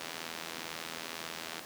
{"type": "click train", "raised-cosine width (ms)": 0.2, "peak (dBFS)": -21, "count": 131, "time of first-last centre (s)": [0.01, 1.593], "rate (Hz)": 82.1, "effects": ["pink hiss -46 dBFS RMS until 1.65 s", "high-pass 200 Hz 12 dB/octave"]}